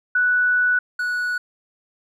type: tone pair in turn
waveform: sine / triangle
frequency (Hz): 1480 / 1470.6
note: F#6 / F#6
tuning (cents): 0 / -11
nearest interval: unison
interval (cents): 11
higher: first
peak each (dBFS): -15 / -19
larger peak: first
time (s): 0.15-0.79 / 0.99-1.38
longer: first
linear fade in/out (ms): 5
effects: none